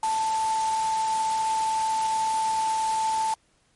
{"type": "tone in noise", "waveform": "sine", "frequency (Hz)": 881, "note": "A5", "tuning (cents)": 2, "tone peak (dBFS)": -22, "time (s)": [0.03, 3.34], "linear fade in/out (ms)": 2, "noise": "white", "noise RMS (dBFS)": -35, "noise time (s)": [0.03, 3.34], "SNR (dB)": 10, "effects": ["pink hiss -65 dBFS RMS until 3.75 s", "MP3 48 kbps"]}